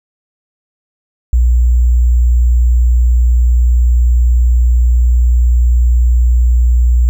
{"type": "tone with sample-and-hold", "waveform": "sine", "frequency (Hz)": 60.3, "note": "B1", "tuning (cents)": -41, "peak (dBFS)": -6, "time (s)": [1.33, 7.09], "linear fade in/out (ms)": 0, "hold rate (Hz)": 7350, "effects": []}